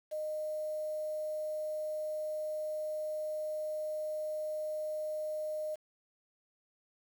sine tone with quantisation, 615 Hz, D#5, 20 cents flat, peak -34 dBFS, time 0.11-5.76 s, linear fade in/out 20 ms, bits 9, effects none

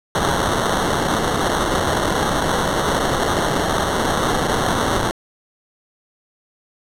violet noise with sample-and-hold, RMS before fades -19 dBFS, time 0.15-5.11 s, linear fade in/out 0 ms, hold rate 2450 Hz, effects low-pass 11000 Hz 12 dB/octave

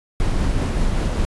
brown noise with tremolo, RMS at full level -18 dBFS, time 0.2-1.25 s, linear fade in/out 0 ms, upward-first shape triangle, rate 5.2 Hz, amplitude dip 25%, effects resampled to 24000 Hz

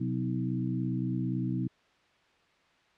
harmonic tone with a mistuned harmonic, 63.6 Hz, C2, 48 cents flat, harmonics 2 / 3 / 4 / 5, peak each -32 / -34 / -35 / -36 dBFS, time 0-1.68 s, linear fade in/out 10 ms, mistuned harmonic 3, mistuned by -55 cents, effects white hiss -65 dBFS RMS until 2.97 s + low-pass 3000 Hz 12 dB/octave

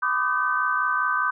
sine tone cluster, 1005 / 1164 / 1229 / 1534 Hz, B5 / D6 / D#6 / G6, +30 / -16 / -22 / -38 cents, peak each -29 / -27 / -26 / -24 dBFS, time 0.02-1.31 s, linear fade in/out 10 ms, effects none

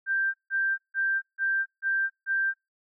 sine tone bursts, 1576 Hz, G6, 9 cents sharp, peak -23 dBFS, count 6, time 0.06-2.54 s, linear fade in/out 50 ms, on 280 ms, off 160 ms, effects noise-tail reverb RT60 0.2 s tail -25 dB re dry

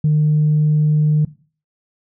sine tone, 151.8 Hz, D#3, 42 cents flat, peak -10 dBFS, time 0.04-1.25 s, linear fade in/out 5 ms, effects noise-tail reverb RT60 0.4 s tail -18 dB re dry + tanh soft clip ceiling -8 dBFS

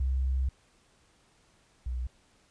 sine tone pair in turn, 65.41 / 61.79 Hz, C2 / B1, 0 / +2 cents, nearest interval minor second, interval 98 cents, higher first, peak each -25 / -30 dBFS, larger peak first, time 0-0.49 / 1.86-2.07 s, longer first, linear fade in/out 5 ms, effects pink hiss -65 dBFS RMS until 2.5 s + resampled to 22050 Hz

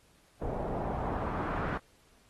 pink noise with low-pass filter sweep, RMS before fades -34 dBFS, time 0.41-1.78 s, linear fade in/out 10 ms, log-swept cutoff 600 to 1400 Hz, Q 1.9, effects pink hiss -65 dBFS RMS until 2.29 s + AAC 32 kbps

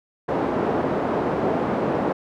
pink band-pass noise, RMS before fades -23 dBFS, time 0.28-2.13 s, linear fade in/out 10 ms, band 250 to 760 Hz, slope 12 dB/octave, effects none

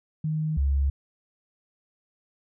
sine tone pair in turn, 155.56 / 69.29 Hz, D#3 / C#2, 0 / 0 cents, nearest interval octave + major second, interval 1400 cents, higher first, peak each -24 / -20 dBFS, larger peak second, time 0.24-0.57 / 0.57-0.9 s, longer neither, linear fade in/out 5 ms, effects none

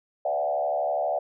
sine tone with frequency modulation, 663 Hz, E5, 10 cents sharp, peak -23 dBFS, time 0.25-1.19 s, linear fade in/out 5 ms, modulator 72.2 Hz, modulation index 1.5, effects none

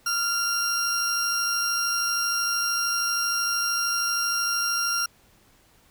40% pulse tone pair together, 1386 / 5597 Hz, F6 / F8, -14 / +3 cents, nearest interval 2 octaves, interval 2417 cents, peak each -25 dBFS, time 0.06-5.06 s, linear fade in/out 5 ms, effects pink hiss -59 dBFS RMS until 5.9 s

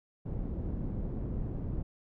pink low-pass noise, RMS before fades -35 dBFS, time 0.25-1.83 s, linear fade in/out 10 ms, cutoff 280 Hz, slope 12 dB/octave, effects none

